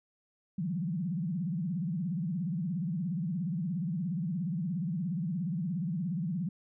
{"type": "tone with vibrato", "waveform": "sine", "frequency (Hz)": 172.5, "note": "F3", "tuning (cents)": -21, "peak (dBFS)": -30, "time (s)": [0.58, 6.49], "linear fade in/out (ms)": 5, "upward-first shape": "sine", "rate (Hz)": 17, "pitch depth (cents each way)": 240, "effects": []}